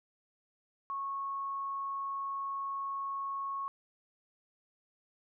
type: tone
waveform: sine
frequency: 1100 Hz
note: C#6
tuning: 14 cents flat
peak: -34 dBFS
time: 0.9-3.68 s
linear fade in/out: 0 ms
effects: none